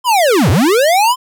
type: linear two-way sweep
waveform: square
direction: down then up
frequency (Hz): 1046.5 to 78 to 1046.5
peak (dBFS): -9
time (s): 0.04-1.16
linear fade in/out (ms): 50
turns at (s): 0.5
effects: none